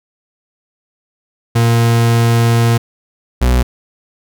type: tone pair in turn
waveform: 40% pulse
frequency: 116.54 / 61.73 Hz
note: A#2 / B1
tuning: 0 / 0 cents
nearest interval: major seventh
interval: 1100 cents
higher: first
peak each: -8 dBFS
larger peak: neither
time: 1.55-2.78 / 3.41-3.63 s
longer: first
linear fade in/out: 10 ms
effects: none